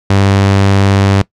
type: tone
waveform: sawtooth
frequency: 98.4 Hz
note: G2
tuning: 7 cents sharp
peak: -3 dBFS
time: 0.1-1.22 s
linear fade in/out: 5 ms
effects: noise-tail reverb RT60 0.1 s tail -20 dB re dry + low-pass 6000 Hz 12 dB/octave